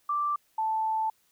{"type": "tone pair in turn", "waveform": "sine", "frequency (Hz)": [1174, 879.5], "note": ["D6", "A5"], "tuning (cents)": [-1, -1], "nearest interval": "perfect fourth", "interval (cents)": 500, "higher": "first", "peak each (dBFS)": -25, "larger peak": "neither", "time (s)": [[0.09, 0.36], [0.58, 1.1]], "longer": "second", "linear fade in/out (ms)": 5, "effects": ["white hiss -68 dBFS RMS until 1.31 s"]}